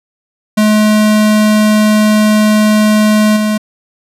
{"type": "tone with level steps", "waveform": "square", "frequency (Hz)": 213.2, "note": "G#3", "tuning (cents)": 46, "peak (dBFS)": [-7, -11], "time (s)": [0.57, 3.58], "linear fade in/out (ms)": 10, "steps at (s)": 3.36, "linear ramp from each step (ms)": 10, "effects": ["resampled to 32000 Hz"]}